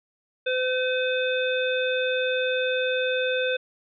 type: harmonic tone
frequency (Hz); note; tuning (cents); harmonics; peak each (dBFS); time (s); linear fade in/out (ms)
510; C5; -44; 1 / 3 / 5 / 7; -24 / -29 / -31 / -32; 0.46-3.57; 10
effects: none